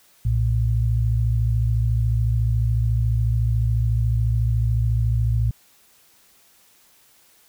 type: tone pair together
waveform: sine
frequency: 60.8 / 114.78 Hz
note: B1 / A#2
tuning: -26 / -26 cents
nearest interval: major seventh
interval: 1100 cents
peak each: -21 / -19 dBFS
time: 0.25-5.51 s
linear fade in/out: 5 ms
effects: white hiss -56 dBFS RMS until 7.48 s